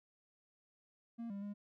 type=tone with pitch steps; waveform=triangle; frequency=232.3 / 199.5 / 204.2 Hz; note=A#3 / G3 / G#3; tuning=-6 / +31 / -29 cents; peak=-39 dBFS; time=1.18-1.54 s; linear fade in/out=20 ms; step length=120 ms; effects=none